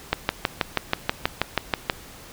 click train, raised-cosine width 0.3 ms, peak -3 dBFS, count 12, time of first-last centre 0.13-1.898 s, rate 6.22 Hz, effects pink hiss -44 dBFS RMS until 2.32 s

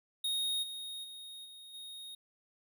square tone with level steps, 3729 Hz, A#7, in tune, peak -32 / -41 / -46 / -50 / -45 dBFS, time 0.24-2.15 s, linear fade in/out 5 ms, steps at 0.62 / 1.03 / 1.44 / 1.73 s, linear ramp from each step 20 ms, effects none

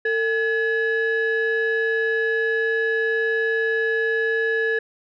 sine tone pair together, 450.3 / 1700 Hz, A4 / G#6, +40 / +40 cents, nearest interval octave + major seventh, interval 2300 cents, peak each -20 dBFS, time 0.05-4.79 s, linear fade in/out 5 ms, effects tanh soft clip ceiling -15 dBFS

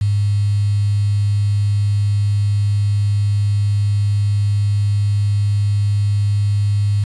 sine tone with quantisation, 102.2 Hz, G#2, 27 cents flat, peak -13 dBFS, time 0.01-7.04 s, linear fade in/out 5 ms, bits 6, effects resampled to 24000 Hz

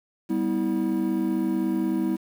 triangle chord, E minor, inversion first, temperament equal with one note detuned, 196 / 246.9 / 323 Hz, G3 / B3 / E4, 0 / 0 / -35 cents, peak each -26 / -26 / -23 dBFS, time 0.29-2.17 s, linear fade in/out 20 ms, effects 8-bit

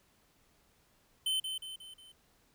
square tone with echo, 3067 Hz, G7, 38 cents flat, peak -30 dBFS, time 1.26-1.4 s, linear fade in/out 5 ms, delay 180 ms, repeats 4, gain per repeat -6 dB, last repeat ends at 2.12 s, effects pink hiss -69 dBFS RMS until 2.54 s

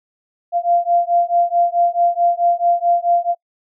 sine beating tone pair, 691 / 695.6 Hz, F5 / F5, -19 / -7 cents, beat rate 4.6 Hz, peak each -16 dBFS, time 0.52-3.35 s, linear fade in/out 50 ms, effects noise-tail reverb RT60 0.1 s tail -25 dB re dry

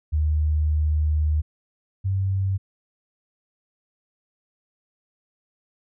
sine tone pair in turn, 76.4 / 96.26 Hz, D#2 / G2, -31 / -31 cents, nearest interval major third, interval 400 cents, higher second, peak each -18 / -20 dBFS, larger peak first, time 0.12-1.42 / 2.04-2.58 s, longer first, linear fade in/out 20 ms, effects none

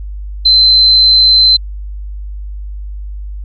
sine tone, 4078 Hz, C8, 45 cents flat, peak -4 dBFS, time 0.45-1.57 s, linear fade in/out 10 ms, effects added 50 Hz sine -21 dBFS peak until 3.44 s

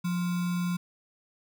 sine tone with sample-and-hold, 176.8 Hz, F3, 22 cents sharp, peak -26 dBFS, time 0.04-0.77 s, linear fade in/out 10 ms, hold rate 1225 Hz, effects none

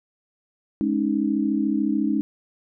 sine chord, Ab suspended fourth, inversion none, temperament equal with one note detuned, 210.8 / 277.2 / 311.1 Hz, Ab3 / Db4 / Eb4, +26 / 0 / 0 cents, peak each -24 dBFS, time 0.81-2.21 s, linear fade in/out 0 ms, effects none

